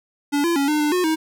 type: tone with pitch steps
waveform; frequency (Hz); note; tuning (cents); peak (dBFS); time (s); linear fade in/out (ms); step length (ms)
square; 287.3 / 340.3 / 279.4 / 302 / 298.1 / 361.9 / 316.8; D4 / F4 / C#4 / D4 / D4 / F#4 / D#4; -38 / -45 / +14 / +48 / +26 / -38 / +31; -18; 0.32-1.16; 20; 120
effects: none